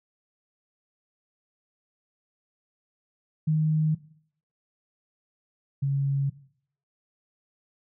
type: tone pair in turn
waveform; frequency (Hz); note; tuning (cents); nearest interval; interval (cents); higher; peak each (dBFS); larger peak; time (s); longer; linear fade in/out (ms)
sine; 155.56 / 138.59; D#3 / C#3; 0 / 0; major second; 200; first; -20 / -22; first; 3.47-3.95 / 5.82-6.3; neither; 10
effects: noise-tail reverb RT60 0.6 s tail -18 dB re dry